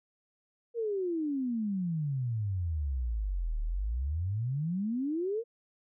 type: exponential two-way sweep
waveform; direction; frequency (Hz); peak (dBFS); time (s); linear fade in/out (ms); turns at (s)
sine; down then up; 478.9 to 36.71 to 478.9; -29; 0.74-5.44; 50; 3.6
effects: none

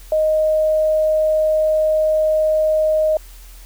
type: tone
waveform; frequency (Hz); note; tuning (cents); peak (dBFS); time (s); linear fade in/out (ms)
sine; 622.3; D#5; 0; -13; 0.12-3.17; 2
effects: added 42 Hz sine -37 dBFS peak until 3.65 s + white hiss -46 dBFS RMS until 3.65 s

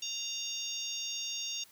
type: harmonic tone with a mistuned harmonic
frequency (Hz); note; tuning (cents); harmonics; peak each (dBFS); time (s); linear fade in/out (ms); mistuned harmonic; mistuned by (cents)
932.3; A#5; 0; 3 / 4 / 5 / 6 / 7; -41 / -40 / -45 / -42 / -41; 0.02-1.64; 5; 4; -40
effects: white hiss -60 dBFS RMS until 1.71 s

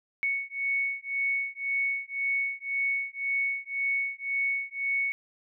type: beating tone pair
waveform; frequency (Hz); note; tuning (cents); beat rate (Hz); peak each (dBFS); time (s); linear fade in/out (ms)
sine; 2217 / 2218.9; C#7 / C#7; 0 / +1; 1.9; -30; 0.23-5.12; 0
effects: none

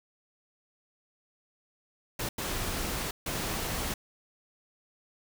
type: noise bursts at uneven times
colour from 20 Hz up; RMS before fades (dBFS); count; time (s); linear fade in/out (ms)
pink; -33; 3; 2.19-2.29 / 2.38-3.11 / 3.26-3.94; 5
effects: none

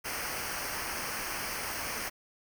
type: noise with comb filter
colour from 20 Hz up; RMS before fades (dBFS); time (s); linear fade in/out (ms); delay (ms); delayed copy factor
pink; -36; 0.04-2.1; 20; 0.27; -0.75
effects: none

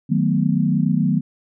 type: chord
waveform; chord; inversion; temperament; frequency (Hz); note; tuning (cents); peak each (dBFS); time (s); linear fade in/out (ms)
sine; B dominant seventh; first; equal; 155.56 / 185 / 220 / 246.9; D#3 / F#3 / A3 / B3; 0 / 0 / 0 / 0; -20 / -20 / -22 / -22; 0.09-1.21; 20
effects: none

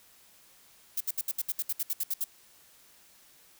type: noise bursts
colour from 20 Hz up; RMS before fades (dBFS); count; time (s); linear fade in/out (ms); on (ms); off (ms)
violet; -30; 13; 0.97-2.242; 5; 36; 67
effects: white hiss -59 dBFS RMS until 3.59 s

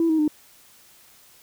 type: tone with pitch steps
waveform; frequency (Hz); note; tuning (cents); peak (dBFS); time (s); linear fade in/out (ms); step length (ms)
sine; 331.4 / 316.8 / 302.8; E4 / D#4 / D#4; +9 / +31 / -47; -16; 0-0.279; 2; 93
effects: tanh soft clip ceiling -13 dBFS + white hiss -53 dBFS RMS until 1.42 s

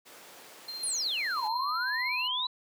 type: noise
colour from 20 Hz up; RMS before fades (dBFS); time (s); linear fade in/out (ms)
pink; -49; 0.05-1.49; 20
type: tone with tremolo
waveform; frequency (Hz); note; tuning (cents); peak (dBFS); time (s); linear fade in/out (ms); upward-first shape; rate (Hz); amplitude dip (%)
triangle; 4174; C8; -5; -34; 0.68-2.28; 5; sine; 16; 35
type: exponential two-way sweep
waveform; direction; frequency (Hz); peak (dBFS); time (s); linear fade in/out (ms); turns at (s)
sine; down then up; 11000 to 830.6 to 4025; -29; 0.83-2.47; 5; 1.46
type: tone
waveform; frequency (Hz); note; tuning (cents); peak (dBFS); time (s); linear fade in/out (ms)
sine; 1004; B5; +28; -35; 1.37-2.47; 5
effects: high-pass 400 Hz 12 dB/octave

